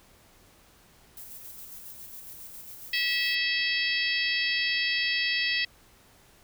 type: noise with tremolo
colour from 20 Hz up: violet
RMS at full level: -43 dBFS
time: 1.17-3.35 s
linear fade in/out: 2 ms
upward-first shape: square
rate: 7.3 Hz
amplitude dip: 30%
type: harmonic tone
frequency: 651 Hz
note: E5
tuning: 22 cents flat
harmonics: 3 / 4 / 5 / 6 / 7 / 8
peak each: -29 / -30 / -32 / -36 / -33 / -36 dBFS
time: 2.93-5.65 s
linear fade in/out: 5 ms
effects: pink hiss -58 dBFS RMS until 6.43 s